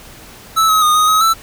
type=tone with pitch steps; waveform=square; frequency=1310 / 1276 / 1230 / 1247 / 1270 / 1326 Hz; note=E6 / D#6 / D#6 / D#6 / D#6 / E6; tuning=-11 / +43 / -20 / +3 / +35 / +10 cents; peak=-10 dBFS; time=0.56-1.34 s; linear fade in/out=20 ms; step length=130 ms; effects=pink hiss -38 dBFS RMS until 1.42 s